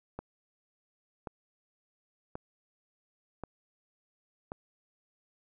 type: click train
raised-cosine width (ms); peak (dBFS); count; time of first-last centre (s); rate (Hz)
1; -24; 5; 0.19-4.519; 0.924
effects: none